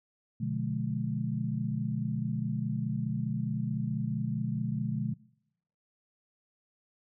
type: chord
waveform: sine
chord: B diminished seventh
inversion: none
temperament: just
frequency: 123.47 / 148.16 / 177.8 / 213.4 Hz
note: B2 / D3 / F3 / Ab3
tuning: 0 / +16 / +31 / +47 cents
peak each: -34 / -35 / -37 / -34 dBFS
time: 0.4-5.14 s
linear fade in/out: 10 ms
effects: noise-tail reverb RT60 0.8 s tail -23 dB re dry